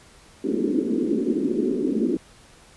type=band-pass noise; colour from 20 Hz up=pink; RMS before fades=-23 dBFS; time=0.44-2.17 s; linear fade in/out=5 ms; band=220 to 400 Hz; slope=48 dB/octave; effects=pink hiss -51 dBFS RMS until 2.76 s + resampled to 24000 Hz